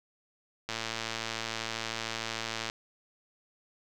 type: click train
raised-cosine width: 0.2 ms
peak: -16 dBFS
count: 228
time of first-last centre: 0.69-2.699 s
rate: 113 Hz
effects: none